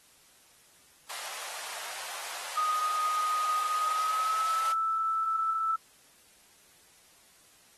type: high-pass noise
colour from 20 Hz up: pink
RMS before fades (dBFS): -40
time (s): 1.09-4.73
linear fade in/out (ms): 10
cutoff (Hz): 680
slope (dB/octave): 24
type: tone with pitch glide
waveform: sine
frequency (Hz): 1244.5 to 1318.5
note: D#6 to E6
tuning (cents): 0 to 0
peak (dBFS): -26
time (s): 2.57-5.76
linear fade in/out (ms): 5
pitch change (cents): +100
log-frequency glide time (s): 3.76-4.71
effects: white hiss -60 dBFS RMS until 7.77 s + AAC 32 kbps